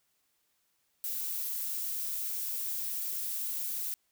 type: noise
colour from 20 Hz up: violet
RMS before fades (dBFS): -35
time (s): 1.04-3.94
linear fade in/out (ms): 0
effects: white hiss -75 dBFS RMS until 4.11 s